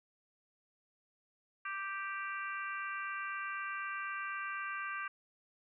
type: harmonic tone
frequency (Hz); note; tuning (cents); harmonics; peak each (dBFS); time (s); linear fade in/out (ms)
392; G4; 0; 3 / 4 / 5 / 6 / 7; -41 / -41 / -48 / -47 / -49; 1.65-5.08; 5
effects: none